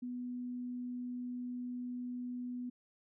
sine tone, 246.9 Hz, B3, in tune, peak -38 dBFS, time 0.02-2.7 s, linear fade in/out 10 ms, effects none

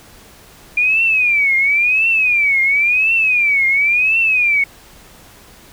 sine tone with vibrato, 2400 Hz, D7, 37 cents sharp, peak -11 dBFS, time 0.77-4.64 s, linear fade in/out 5 ms, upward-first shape triangle, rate 0.95 Hz, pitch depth 220 cents each way, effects pink hiss -43 dBFS RMS until 5.72 s

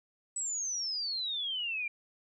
sine exponential sweep, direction down, 8000 to 2349 Hz, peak -32 dBFS, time 0.36-1.88 s, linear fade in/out 5 ms, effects none

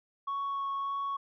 sine tone with vibrato, 1108.7 Hz, C#6, in tune, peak -29 dBFS, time 0.27-1.17 s, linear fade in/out 10 ms, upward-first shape sine, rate 1.7 Hz, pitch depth 8 cents each way, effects tanh soft clip ceiling -29 dBFS

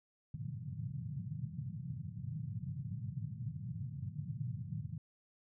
pink band-pass noise, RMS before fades -42 dBFS, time 0.34-4.98 s, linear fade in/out 5 ms, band 100 to 170 Hz, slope 48 dB/octave, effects none

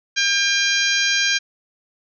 harmonic tone, 801 Hz, G5, 37 cents sharp, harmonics 2 / 3 / 4 / 5 / 6 / 7 / 8, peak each -21 / -23 / -24 / -25 / -26 / -26 / -27 dBFS, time 0.16-1.39 s, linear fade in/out 20 ms, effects none

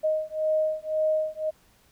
sine beating tone pair, 622.3 / 624.2 Hz, D#5 / D#5, 0 / +5 cents, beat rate 1.9 Hz, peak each -26 dBFS, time 0.03-1.51 s, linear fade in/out 20 ms, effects pink hiss -61 dBFS RMS until 1.91 s

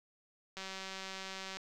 click train, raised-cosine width 0.2 ms, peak -26 dBFS, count 192, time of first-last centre 0.57-1.57 s, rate 191 Hz, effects none

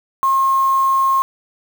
sine tone with quantisation, 1073 Hz, C6, 43 cents sharp, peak -12 dBFS, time 0.23-1.22 s, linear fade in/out 0 ms, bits 5, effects none

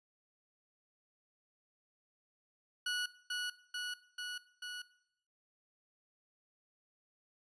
20% pulse tone with echo, 1467 Hz, F#6, 15 cents flat, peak -29 dBFS, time 2.86-3.06 s, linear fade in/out 5 ms, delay 440 ms, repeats 4, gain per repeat -2 dB, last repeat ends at 4.82 s, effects noise-tail reverb RT60 0.7 s tail -18 dB re dry + resampled to 22050 Hz

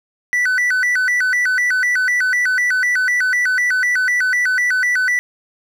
triangle tone with vibrato, 1721 Hz, A6, 39 cents flat, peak -12 dBFS, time 0.33-5.19 s, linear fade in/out 0 ms, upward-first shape square, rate 4 Hz, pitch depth 230 cents each way, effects none

